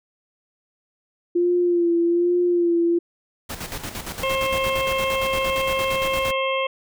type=tone with vibrato; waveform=sine; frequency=346.4 Hz; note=F4; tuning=14 cents flat; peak=-16 dBFS; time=1.35-2.99 s; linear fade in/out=10 ms; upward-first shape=sine; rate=1.2 Hz; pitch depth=37 cents each way
type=noise with tremolo; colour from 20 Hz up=pink; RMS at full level=-30 dBFS; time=3.49-6.32 s; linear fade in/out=10 ms; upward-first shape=square; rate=8.7 Hz; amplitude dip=60%
type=harmonic tone; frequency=533 Hz; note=C5; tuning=32 cents sharp; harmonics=1 / 2 / 4 / 5 / 6; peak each=-23 / -26 / -29 / -30 / -31 dBFS; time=4.23-6.67 s; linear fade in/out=5 ms
effects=none